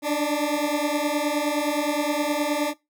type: beating tone pair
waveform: 20% pulse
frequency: 290.2 / 299.8 Hz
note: D4 / D4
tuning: -21 / +36 cents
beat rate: 9.6 Hz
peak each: -20 dBFS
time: 0.02-2.74 s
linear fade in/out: 50 ms
effects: noise-tail reverb RT60 0.2 s tail -19 dB re dry